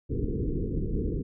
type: low-pass noise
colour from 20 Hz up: pink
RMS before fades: -29 dBFS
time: 0.09-1.23 s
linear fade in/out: 20 ms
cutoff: 470 Hz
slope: 96 dB/octave
effects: none